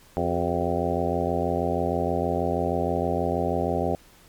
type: harmonic tone with a mistuned harmonic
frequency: 86.3 Hz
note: F2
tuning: 20 cents flat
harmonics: 1 / 2 / 3 / 4 / 5 / 6 / 7 / 8 / 9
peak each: -31 / -31 / -31 / -31 / -31 / -31 / -31 / -31 / -31 dBFS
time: 0.17-3.95 s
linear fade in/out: 0 ms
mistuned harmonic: 4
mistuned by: +81 cents
effects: pink hiss -54 dBFS RMS until 4.28 s + MP3 96 kbps